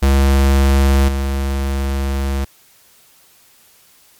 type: tone with level steps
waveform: square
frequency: 68.3 Hz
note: C#2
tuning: 25 cents flat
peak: -10 / -17 dBFS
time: 0.02-2.45 s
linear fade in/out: 10 ms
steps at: 1.08 s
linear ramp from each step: 5 ms
effects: white hiss -50 dBFS RMS until 4.19 s + MP3 96 kbps